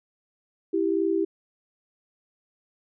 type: tone pair together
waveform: sine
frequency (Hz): 329.6 / 392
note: E4 / G4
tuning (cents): 0 / 0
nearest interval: minor third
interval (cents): 300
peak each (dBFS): -24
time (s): 0.73-1.25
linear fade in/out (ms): 10
effects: none

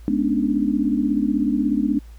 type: tone cluster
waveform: sine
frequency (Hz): 211.7 / 248.2 / 283 / 299.4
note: G#3 / B3 / C#4 / D4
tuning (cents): +33 / +9 / +36 / +33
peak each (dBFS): -23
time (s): 0.08-1.99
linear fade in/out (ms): 0
effects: added 56 Hz sine -38 dBFS peak until 2.18 s + pink hiss -56 dBFS RMS until 2.18 s

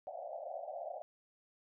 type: band-pass noise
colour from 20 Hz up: pink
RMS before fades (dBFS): -44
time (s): 0.07-1.02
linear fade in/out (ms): 0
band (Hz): 560 to 760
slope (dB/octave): 96
effects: none

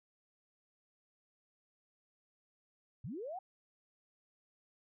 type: linear sweep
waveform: sine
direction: up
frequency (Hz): 94.4 to 784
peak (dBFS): -40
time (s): 3.04-3.39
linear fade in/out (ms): 5
effects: none

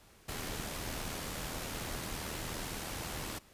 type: noise with amplitude modulation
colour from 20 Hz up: pink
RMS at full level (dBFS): -38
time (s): 0.28-3.39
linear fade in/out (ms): 10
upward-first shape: sine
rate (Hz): 79.2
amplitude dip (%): 40
effects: pink hiss -61 dBFS RMS until 3.53 s + resampled to 32000 Hz

